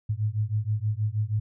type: beating tone pair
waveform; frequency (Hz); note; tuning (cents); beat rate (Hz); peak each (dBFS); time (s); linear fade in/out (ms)
sine; 103.83 / 110.13; G#2 / A2; 0 / +2; 6.3; -27 / -27; 0.09-1.4; 10
effects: none